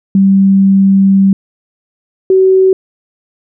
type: tone pair in turn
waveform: sine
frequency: 194.5 / 378.4 Hz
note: G3 / F#4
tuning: -13 / +39 cents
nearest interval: octave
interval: 1152 cents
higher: second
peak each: -4 dBFS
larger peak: neither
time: 0.15-1.33 / 2.3-2.73 s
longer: first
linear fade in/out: 2 ms
effects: none